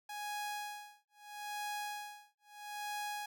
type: tone with tremolo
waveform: sawtooth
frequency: 830.6 Hz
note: G#5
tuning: in tune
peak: -34 dBFS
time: 0.09-3.26 s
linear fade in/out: 5 ms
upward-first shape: sine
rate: 0.77 Hz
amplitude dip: 100%
effects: none